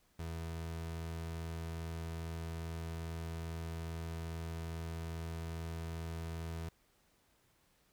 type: tone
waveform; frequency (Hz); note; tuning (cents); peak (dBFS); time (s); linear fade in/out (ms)
30% pulse; 82.41; E2; 0; -37; 0.19-6.69; 5
effects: pink hiss -72 dBFS RMS until 7.92 s